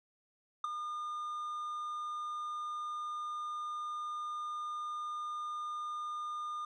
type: tone with ADSR envelope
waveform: triangle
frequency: 1213 Hz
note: D#6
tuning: 44 cents flat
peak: -26 dBFS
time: 0.64-6.65 s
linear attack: 4 ms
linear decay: 10 ms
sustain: -9 dB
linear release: 3 ms
effects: resampled to 22050 Hz